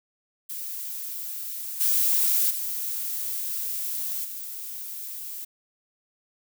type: noise with level steps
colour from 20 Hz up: violet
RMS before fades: -34 / -22 / -30 / -36 dBFS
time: 0.49-5.45 s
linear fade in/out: 10 ms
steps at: 1.8 / 2.5 / 4.24 s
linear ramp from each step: 10 ms
effects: none